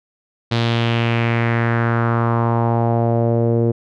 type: tone with low-pass filter sweep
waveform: sawtooth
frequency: 116.54 Hz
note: A#2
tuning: in tune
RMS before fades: -17 dBFS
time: 0.51-3.72 s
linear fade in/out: 10 ms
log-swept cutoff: 4000 to 430 Hz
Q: 2.8
effects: none